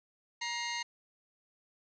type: tone pair together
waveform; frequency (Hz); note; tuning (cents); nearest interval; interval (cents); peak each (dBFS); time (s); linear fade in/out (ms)
15% pulse; 944 / 2119; A#5 / C7; +22 / +21; octave + major second; 1399; -30 / -31; 0.41-0.83; 10
effects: resampled to 16000 Hz + 10-bit